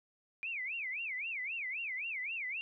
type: tone with vibrato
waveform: sine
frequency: 2349 Hz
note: D7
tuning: in tune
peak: -36 dBFS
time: 0.43-2.61 s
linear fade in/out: 0 ms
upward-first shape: sine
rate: 3.8 Hz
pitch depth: 290 cents each way
effects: none